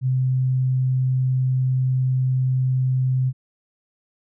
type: tone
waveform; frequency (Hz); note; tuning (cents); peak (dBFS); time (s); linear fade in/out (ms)
sine; 129.3; C3; -20; -17; 0.01-3.33; 50
effects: none